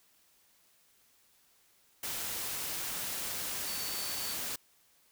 sine tone in noise, 4508 Hz, C#8, 28 cents sharp, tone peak -42 dBFS, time 3.67-4.34 s, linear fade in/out 5 ms, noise white, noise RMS -37 dBFS, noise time 2.03-4.56 s, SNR -8 dB, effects white hiss -67 dBFS RMS until 5.11 s

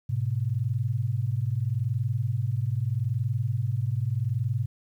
sine tone pair together, 106.5 / 127.3 Hz, G#2 / C3, +44 / -47 cents, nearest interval minor third, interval 309 cents, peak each -27 dBFS, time 0.09-4.66 s, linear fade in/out 10 ms, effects 10-bit

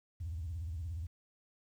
sine tone with vibrato, 82.41 Hz, E2, in tune, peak -36 dBFS, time 0.2-1.07 s, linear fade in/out 10 ms, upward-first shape sine, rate 17 Hz, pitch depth 210 cents each way, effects tanh soft clip ceiling -32 dBFS + 11-bit

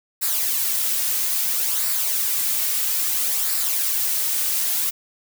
blue noise with flanger, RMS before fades -22 dBFS, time 0.21-4.91 s, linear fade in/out 20 ms, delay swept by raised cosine 0.31 to 3.01 ms, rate 0.6 Hz, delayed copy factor -0.5, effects none

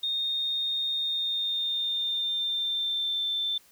sine tone with pitch glide, 3681 to 3549 Hz, A#7 to A7, -23 to +14 cents, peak -26 dBFS, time 0.03-3.58 s, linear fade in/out 5 ms, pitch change -63 cents, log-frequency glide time 0.9-3.26 s, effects white hiss -59 dBFS RMS until 3.71 s

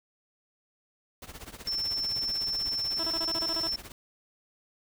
pink noise with tremolo, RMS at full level -41 dBFS, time 1.22-3.92 s, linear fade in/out 2 ms, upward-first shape triangle, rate 16 Hz, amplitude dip 90%
sine tone, 5370 Hz, E8, 31 cents sharp, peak -28 dBFS, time 1.67-3.76 s, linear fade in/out 5 ms
15% pulse tone bursts, 328.8 Hz, E4, 4 cents flat, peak -27 dBFS, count 10, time 2.99-3.674 s, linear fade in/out 5 ms, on 45 ms, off 26 ms
effects none

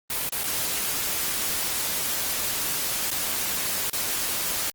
white noise with dropouts, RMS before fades -27 dBFS, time 0.1-4.7 s, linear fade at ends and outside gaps 2 ms, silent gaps 0.291-0.322 / 0.435-0.44 / 3.105-3.113 / 3.899-3.931 s, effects Opus 24 kbps

